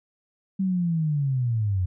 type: linear sweep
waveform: sine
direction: down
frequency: 194.4 to 87.9 Hz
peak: -21 dBFS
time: 0.59-1.86 s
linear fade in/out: 10 ms
effects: none